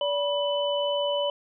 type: tone cluster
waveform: sine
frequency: 576 / 976 / 2999 Hz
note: D5 / B5 / F#7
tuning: -34 / -21 / +23 cents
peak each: -25 / -32 / -30 dBFS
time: 0.01-1.3 s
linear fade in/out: 2 ms
effects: none